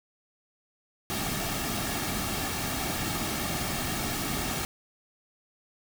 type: noise with comb filter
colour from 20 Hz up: pink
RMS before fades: -31 dBFS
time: 1.1-4.65 s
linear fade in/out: 0 ms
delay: 2 ms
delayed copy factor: -0.55
effects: none